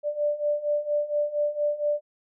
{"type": "beating tone pair", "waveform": "sine", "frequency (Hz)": [587.3, 591.6], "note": ["D5", "D5"], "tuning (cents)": [0, 13], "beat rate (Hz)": 4.3, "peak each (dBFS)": [-28, -25], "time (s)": [0.03, 2.01], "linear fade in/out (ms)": 50, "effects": []}